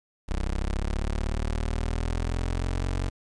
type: linear sweep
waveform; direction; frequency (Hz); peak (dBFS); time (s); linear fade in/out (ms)
25% pulse; up; 32.16 to 46.45; -22; 0.28-3.1; 20
effects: resampled to 22050 Hz + 9-bit